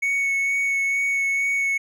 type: tone with vibrato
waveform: triangle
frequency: 2217 Hz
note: C#7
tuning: in tune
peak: -18 dBFS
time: 0.02-1.78 s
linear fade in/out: 10 ms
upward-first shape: sine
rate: 2.2 Hz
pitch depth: 11 cents each way
effects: none